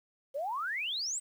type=exponential sweep; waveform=sine; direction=up; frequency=523 to 8372 Hz; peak=-32 dBFS; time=0.34-1.2 s; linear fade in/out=20 ms; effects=10-bit